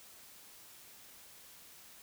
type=silence; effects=white hiss -56 dBFS RMS until 2.02 s